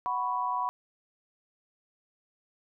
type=chord; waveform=sine; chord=F# suspended fourth; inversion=none; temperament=equal; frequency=740 / 987.8 / 1108.7 Hz; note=F#5 / B5 / C#6; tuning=0 / 0 / 0 cents; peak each=-35 / -29 / -34 dBFS; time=0.06-0.69 s; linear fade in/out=0 ms; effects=none